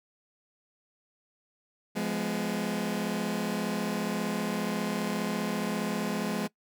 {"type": "chord", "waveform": "sawtooth", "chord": "F diminished", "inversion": "none", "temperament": "just", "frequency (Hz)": [174.61, 209.5, 251.4], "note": ["F3", "Ab3", "Cb4"], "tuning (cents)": [0, 15, 31], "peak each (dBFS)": [-31, -27, -32], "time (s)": [1.95, 6.48], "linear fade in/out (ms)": 20, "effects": ["noise-tail reverb RT60 0.1 s tail -21 dB re dry"]}